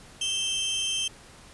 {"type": "tone pair together", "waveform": "sawtooth", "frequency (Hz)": [2652, 3141], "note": ["E7", "G7"], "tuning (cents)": [10, 3], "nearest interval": "minor third", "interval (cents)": 293, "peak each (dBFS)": [-33, -23], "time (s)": [0.21, 1.08], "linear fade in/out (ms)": 5, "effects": ["pink hiss -50 dBFS RMS until 1.53 s", "resampled to 24000 Hz"]}